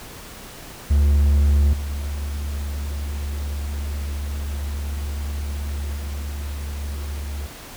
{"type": "tone with level steps", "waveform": "triangle", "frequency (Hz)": 71.9, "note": "D2", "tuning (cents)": -36, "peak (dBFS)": [-11, -22, -24], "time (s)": [0.9, 7.47], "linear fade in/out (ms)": 10, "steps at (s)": [1.73, 5.96], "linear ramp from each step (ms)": 2, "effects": ["pink hiss -39 dBFS RMS until 7.76 s"]}